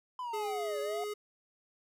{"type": "linear two-way sweep", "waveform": "triangle", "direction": "down then up", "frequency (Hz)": [1021, 554.4, 727], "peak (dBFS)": -34, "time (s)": [0.19, 1.04], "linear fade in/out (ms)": 2, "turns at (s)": 0.8}
{"type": "tone with pitch glide", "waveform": "square", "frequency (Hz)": [420.2, 417.5], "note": ["G#4", "G#4"], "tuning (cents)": [20, 9], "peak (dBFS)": -36, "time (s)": [0.33, 1.14], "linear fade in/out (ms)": 10, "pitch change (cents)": -11, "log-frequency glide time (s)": [0.44, 0.65]}
{"effects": []}